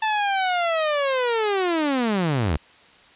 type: linear sweep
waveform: sawtooth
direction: down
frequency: 884 to 66.2 Hz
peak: -16 dBFS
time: 0.02-2.57 s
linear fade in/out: 5 ms
effects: white hiss -51 dBFS RMS until 3.15 s + resampled to 8000 Hz